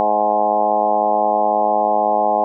harmonic tone with a mistuned harmonic, 105.9 Hz, G#2, 34 cents sharp, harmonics 2 / 3 / 4 / 5 / 6 / 7 / 8 / 9 / 10, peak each -30 / -30 / -28 / -24 / -20 / -19 / -18 / -30 / -28 dBFS, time 0-2.44 s, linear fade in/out 0 ms, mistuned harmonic 8, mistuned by -20 cents, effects none

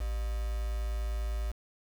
sine tone with quantisation, 55 Hz, A1, in tune, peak -30 dBFS, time 0-1.52 s, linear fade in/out 10 ms, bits 7, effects none

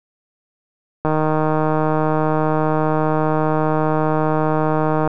click train, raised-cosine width 1 ms, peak -5 dBFS, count 625, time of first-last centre 1.05-5.076 s, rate 155 Hz, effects none

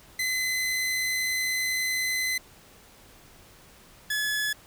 sawtooth tone pair in turn, 2034 / 1707 Hz, C7 / G#6, -50 / +47 cents, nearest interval minor third, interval 303 cents, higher first, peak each -22 dBFS, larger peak neither, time 0.19-2.38 / 4.1-4.53 s, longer first, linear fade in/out 5 ms, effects pink hiss -53 dBFS RMS until 4.66 s

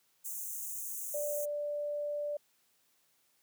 white high-pass noise, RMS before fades -40 dBFS, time 0.24-1.46 s, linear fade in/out 20 ms, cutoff 6100 Hz, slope 96 dB/octave
sine tone, 587 Hz, D5, 1 cent flat, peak -33 dBFS, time 1.14-2.37 s, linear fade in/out 5 ms
effects white hiss -72 dBFS RMS until 3.42 s + high-pass 100 Hz 12 dB/octave

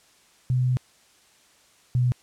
sine tone pair in turn, 126.5 / 124.11 Hz, B2 / B2, +42 / +9 cents, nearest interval unison, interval 33 cents, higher first, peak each -19 / -18 dBFS, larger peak second, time 0.5-0.77 / 1.95-2.12 s, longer first, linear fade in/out 0 ms, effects white hiss -58 dBFS RMS until 2.22 s + low-pass 9000 Hz 12 dB/octave

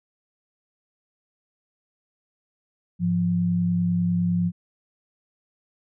sine tone pair together, 104.55 / 174.61 Hz, G#2 / F3, +12 / 0 cents, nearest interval major sixth, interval 888 cents, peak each -28 / -20 dBFS, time 2.99-4.52 s, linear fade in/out 50 ms, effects none

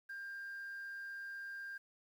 sine tone with amplitude modulation, 1596 Hz, G6, 31 cents sharp, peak -40 dBFS, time 0.09-1.78 s, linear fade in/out 10 ms, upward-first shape sine, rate 120 Hz, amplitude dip 30%, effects tanh soft clip ceiling -41 dBFS + 11-bit

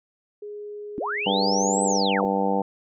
sine tone, 415.3 Hz, G#4, in tune, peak -33 dBFS, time 0.42-1.98 s, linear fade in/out 5 ms
sine linear two-way sweep, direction up then down, 221.7 to 8190 to 221.7 Hz, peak -25 dBFS, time 0.98-2.25 s, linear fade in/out 0 ms, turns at 1.83 s
harmonic tone, 98 Hz, G2, in tune, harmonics 2 / 3 / 4 / 5 / 6 / 7 / 8 / 9, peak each -26 / -30 / -34 / -26 / -33 / -33 / -27 / -29 dBFS, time 1.26-2.62 s, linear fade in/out 5 ms
effects none

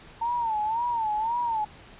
sine tone with vibrato, 903 Hz, A5, 45 cents sharp, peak -24 dBFS, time 0.21-1.65 s, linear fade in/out 10 ms, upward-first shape sine, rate 1.9 Hz, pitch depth 120 cents each way, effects pink hiss -49 dBFS RMS until 1.99 s + resampled to 8000 Hz

